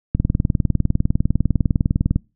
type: click train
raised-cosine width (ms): 5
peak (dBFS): -4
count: 41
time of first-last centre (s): 0.15-2.16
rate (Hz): 19.9
effects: noise-tail reverb RT60 0.3 s tail -26 dB re dry